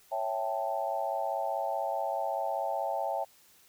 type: chord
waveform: sine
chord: A dominant seventh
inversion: first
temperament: equal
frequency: 554.4 / 659.3 / 784 / 880 Hz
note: C#5 / E5 / G5 / A5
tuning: 0 / 0 / 0 / 0 cents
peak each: -36 / -34 / -34 / -36 dBFS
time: 0.11-3.25 s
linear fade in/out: 20 ms
effects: white hiss -61 dBFS RMS until 3.68 s